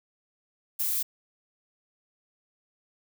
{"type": "noise", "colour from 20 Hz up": "violet", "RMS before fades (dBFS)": -28, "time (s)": [0.79, 1.03], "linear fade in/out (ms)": 10, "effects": []}